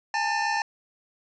square tone cluster, 826 / 893 / 1786 Hz, G#5 / A5 / A6, -10 / +25 / +25 cents, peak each -29 dBFS, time 0.14-0.62 s, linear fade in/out 2 ms, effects resampled to 16000 Hz + 9-bit

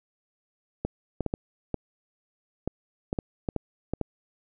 clicks, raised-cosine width 2 ms, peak -14 dBFS, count 12, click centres 0.85 / 1.207 / 1.263 / 1.339 / 1.743 / 2.676 / 3.129 / 3.188 / 3.488 / 3.563 / 3.936 / 4.013 s, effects none

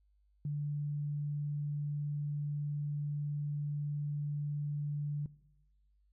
sine tone, 146.4 Hz, D3, 5 cents flat, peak -33 dBFS, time 0.45-5.26 s, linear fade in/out 2 ms, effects noise-tail reverb RT60 1.0 s tail -20 dB re dry + added 50 Hz sine -67 dBFS peak until 6.12 s

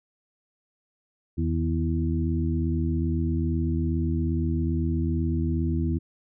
harmonic tone with a mistuned harmonic, 82.41 Hz, E2, in tune, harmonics 1 / 2 / 3 / 4, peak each -25 / -29 / -30 / -31 dBFS, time 1.37-5.99 s, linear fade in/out 20 ms, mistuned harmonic 2, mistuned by -58 cents, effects none

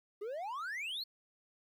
triangle exponential sweep, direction up, 392 to 4435 Hz, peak -36 dBFS, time 0.21-1.04 s, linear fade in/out 10 ms, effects 12-bit

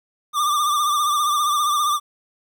square tone with vibrato, 1187 Hz, D6, 18 cents sharp, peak -18 dBFS, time 0.33-2 s, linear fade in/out 50 ms, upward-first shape triangle, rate 15 Hz, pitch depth 67 cents each way, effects 10-bit

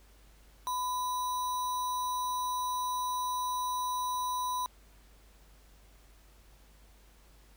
sine tone with sample-and-hold, 1000 Hz, B5, 21 cents sharp, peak -30 dBFS, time 0.67-4.66 s, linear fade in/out 0 ms, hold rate 4900 Hz, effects added 50 Hz sine -57 dBFS peak until 7.56 s + pink hiss -63 dBFS RMS until 7.56 s

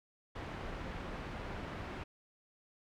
pink low-pass noise, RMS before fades -43 dBFS, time 0.35-2.04 s, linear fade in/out 10 ms, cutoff 2200 Hz, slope 12 dB/octave, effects none

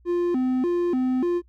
triangle tone with vibrato, 299.3 Hz, D4, 33 cents sharp, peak -18 dBFS, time 0.05-1.42 s, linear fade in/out 50 ms, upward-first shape square, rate 1.7 Hz, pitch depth 270 cents each way, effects noise-tail reverb RT60 0.1 s tail -24 dB re dry + added 60 Hz sine -53 dBFS peak until 1.48 s

